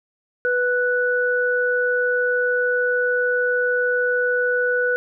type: tone pair together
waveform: sine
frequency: 493.3 / 1480 Hz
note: B4 / F#6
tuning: -2 / 0 cents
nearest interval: octave + perfect fifth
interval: 1902 cents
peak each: -20 dBFS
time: 0.45-4.96 s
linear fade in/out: 0 ms
effects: none